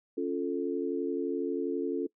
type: chord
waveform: sine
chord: Db augmented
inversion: none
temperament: equal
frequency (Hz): 277.2 / 349.2 / 440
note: Db4 / F4 / A4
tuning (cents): 0 / 0 / 0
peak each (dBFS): -33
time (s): 0.17-2.07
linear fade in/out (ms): 10
effects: noise-tail reverb RT60 0.1 s tail -22 dB re dry